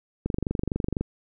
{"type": "click train", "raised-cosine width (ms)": 3, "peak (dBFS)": -13, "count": 19, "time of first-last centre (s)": [0.26, 1.01], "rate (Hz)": 24, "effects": []}